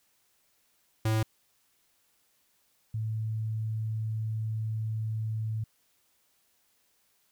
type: tone pair in turn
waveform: square / sine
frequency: 110 / 110 Hz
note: A2 / A2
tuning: 0 / 0 cents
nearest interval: unison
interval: 0 cents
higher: neither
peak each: -25 / -29 dBFS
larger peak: first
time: 1.05-1.23 / 2.94-5.64 s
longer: second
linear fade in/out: 5 ms
effects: white hiss -70 dBFS RMS until 7.31 s